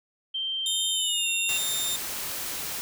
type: tone with pitch glide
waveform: sine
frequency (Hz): 3139 to 2748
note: G7 to F7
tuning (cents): +2 to -29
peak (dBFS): -27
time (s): 0.34-1.58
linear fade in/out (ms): 10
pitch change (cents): -231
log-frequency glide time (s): 0.91-1.28
type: tone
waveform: 20% pulse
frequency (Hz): 3646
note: A#7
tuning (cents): -39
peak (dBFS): -21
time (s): 0.66-1.96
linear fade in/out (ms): 2
type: noise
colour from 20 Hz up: white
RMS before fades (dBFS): -33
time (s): 1.49-2.81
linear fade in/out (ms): 0
effects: none